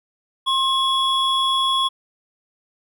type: tone pair together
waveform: triangle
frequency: 1068 / 3365 Hz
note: C6 / G#7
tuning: +35 / +22 cents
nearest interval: octave + minor sixth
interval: 1987 cents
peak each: -18 dBFS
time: 0.46-1.89 s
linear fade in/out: 20 ms
effects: none